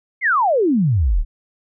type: exponential sweep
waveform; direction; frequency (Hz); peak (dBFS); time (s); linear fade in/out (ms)
sine; down; 2217 to 31; -13; 0.21-1.25; 50
effects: none